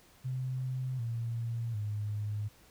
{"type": "tone with pitch steps", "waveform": "sine", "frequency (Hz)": [129, 116.26, 104.78], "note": ["C3", "A#2", "G#2"], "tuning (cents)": [-24, -4, 16], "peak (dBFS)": -32, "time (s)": [0.24, 2.49], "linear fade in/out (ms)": 20, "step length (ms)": 750, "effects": ["pink hiss -61 dBFS RMS until 2.7 s"]}